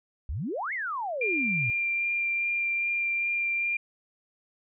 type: exponential two-way sweep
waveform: sine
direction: up then down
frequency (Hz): 57.2 to 2217 to 109.2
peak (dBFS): -29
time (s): 0.29-1.7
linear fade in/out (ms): 0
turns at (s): 0.73
type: tone with vibrato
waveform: sine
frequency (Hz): 2384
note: D7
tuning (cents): +25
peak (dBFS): -25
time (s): 1.21-3.77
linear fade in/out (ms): 5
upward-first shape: sine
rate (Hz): 2.5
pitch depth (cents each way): 9
effects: none